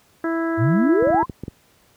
harmonic tone, 329.6 Hz, E4, in tune, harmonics 1 / 2 / 3 / 4 / 5 / 6, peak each -21 / -29 / -34 / -31 / -31 / -42 dBFS, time 0.24-1.23 s, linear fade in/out 2 ms
sine exponential sweep, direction up, 100 to 1085 Hz, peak -15 dBFS, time 0.57-1.26 s, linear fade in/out 50 ms
clicks, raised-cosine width 3 ms, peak -16 dBFS, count 8, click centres 1.025 / 1.071 / 1.104 / 1.145 / 1.229 / 1.297 / 1.436 / 1.481 s
effects pink hiss -57 dBFS RMS until 1.96 s + high-pass 60 Hz 12 dB/octave

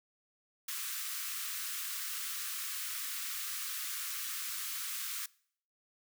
white high-pass noise, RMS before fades -39 dBFS, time 0.68-5.26 s, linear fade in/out 5 ms, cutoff 1100 Hz, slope 96 dB/octave, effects noise-tail reverb RT60 0.6 s tail -23 dB re dry

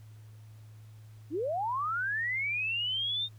sine linear sweep, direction up, 267.2 to 3689 Hz, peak -29 dBFS, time 1.3-3.29 s, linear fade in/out 50 ms, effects added 108 Hz sine -48 dBFS peak until 3.38 s + pink hiss -65 dBFS RMS until 3.38 s

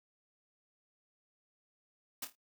white noise with echo, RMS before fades -39 dBFS, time 2.22-2.25 s, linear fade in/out 5 ms, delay 26 ms, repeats 4, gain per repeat -9 dB, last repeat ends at 2.354 s, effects noise-tail reverb RT60 0.1 s tail -21 dB re dry

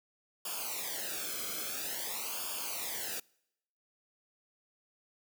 white noise with flanger, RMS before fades -38 dBFS, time 0.45-3.2 s, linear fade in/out 5 ms, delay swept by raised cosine 0.5 to 1.1 ms, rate 0.49 Hz, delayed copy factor -0.9, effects noise-tail reverb RT60 0.8 s tail -26 dB re dry

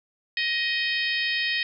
harmonic tone with a mistuned harmonic, 627 Hz, D#5, 13 cents sharp, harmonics 3 / 4 / 5 / 6 / 7 / 8, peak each -27 / -29 / -31 / -33 / -34 / -35 dBFS, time 0.37-1.63 s, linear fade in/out 2 ms, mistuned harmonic 8, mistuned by +18 cents, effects none

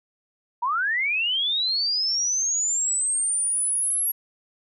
sine linear sweep, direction up, 918 to 11420 Hz, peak -21 dBFS, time 0.62-4.12 s, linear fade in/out 10 ms, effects none

